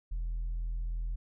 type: tone with tanh clipping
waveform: sine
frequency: 41.54 Hz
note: E1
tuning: 14 cents sharp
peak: -32 dBFS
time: 0.11-1.16 s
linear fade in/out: 10 ms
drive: 1 dB
effects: none